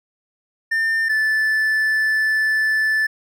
triangle tone pair in turn, 1800 / 1750.8 Hz, A6 / A6, +39 / -9 cents, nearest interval unison, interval 48 cents, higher first, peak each -15 / -14 dBFS, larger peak second, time 0.71-1.09 / 1.09-3.07 s, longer second, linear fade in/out 10 ms, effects none

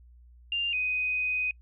sine tone pair in turn, 2794 / 2501 Hz, F7 / D#7, 0 / +8 cents, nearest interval major second, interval 192 cents, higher first, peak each -26 dBFS, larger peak neither, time 0.52-0.73 / 0.73-1.51 s, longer second, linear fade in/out 2 ms, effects noise-tail reverb RT60 0.1 s tail -26 dB re dry + added 60 Hz sine -51 dBFS peak until 1.61 s

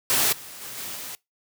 white noise with level steps, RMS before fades -21 / -41 / -37 / -34 / -36 dBFS, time 0.1-1.15 s, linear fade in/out 0 ms, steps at 0.32 / 0.61 / 0.77 / 0.95 s, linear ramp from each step 10 ms, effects noise-tail reverb RT60 0.2 s tail -24 dB re dry + high-pass 80 Hz 12 dB/octave

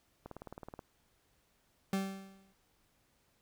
click train, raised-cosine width 1 ms, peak -31 dBFS, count 11, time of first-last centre 0.26-0.792 s, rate 18.8 Hz
40% pulse tone with exponential decay, 193.7 Hz, G3, 20 cents flat, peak -28 dBFS, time 1.93-2.53 s, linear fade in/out 2 ms, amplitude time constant 130 ms
effects pink hiss -73 dBFS RMS until 3.41 s

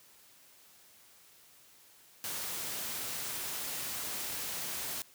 white noise, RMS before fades -38 dBFS, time 2.24-5.02 s, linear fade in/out 0 ms, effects white hiss -60 dBFS RMS until 5.14 s + high-pass 60 Hz 12 dB/octave

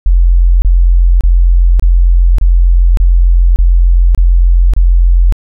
sine tone bursts, 43.59 Hz, F1, 3 cents flat, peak -3 dBFS, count 9, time 0.06-5.324 s, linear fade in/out 0 ms, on 560 ms, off 28 ms, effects none

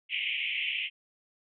white band-pass noise, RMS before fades -32 dBFS, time 0.09-0.9 s, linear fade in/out 50 ms, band 2100 to 3100 Hz, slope 96 dB/octave, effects none

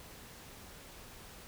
silence, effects pink hiss -52 dBFS RMS until 1.47 s

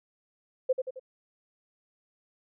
sine tone with echo, 517 Hz, C5, 21 cents flat, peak -20 dBFS, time 0.69-0.73 s, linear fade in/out 10 ms, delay 89 ms, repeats 3, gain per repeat -6 dB, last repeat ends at 0.997 s, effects none

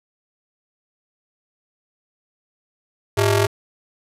sawtooth ring-modulated tone, 252.7 Hz, B3, 40 cents sharp, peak -8 dBFS, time 3.17-3.47 s, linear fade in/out 10 ms, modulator 148 Hz, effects resampled to 32000 Hz

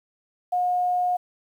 sine tone, 720 Hz, F#5, 47 cents flat, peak -20 dBFS, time 0.52-1.17 s, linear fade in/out 10 ms, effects 9-bit

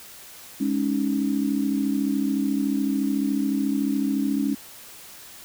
sine chord, Ab suspended fourth, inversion none, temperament equal, 207.7 / 277.2 / 311.1 Hz, Ab3 / Db4 / Eb4, 0 / 0 / 0 cents, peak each -26 / -23 / -29 dBFS, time 0.6-4.55 s, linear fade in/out 10 ms, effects white hiss -44 dBFS RMS until 5.44 s

